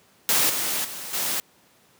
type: noise with level steps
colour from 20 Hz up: white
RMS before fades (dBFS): -20 / -26 / -35 / -26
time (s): 0.29-1.4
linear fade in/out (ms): 0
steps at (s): 0.49 / 0.84 / 1.13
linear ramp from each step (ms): 10
effects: pink hiss -58 dBFS RMS until 1.99 s + high-pass 150 Hz 12 dB/octave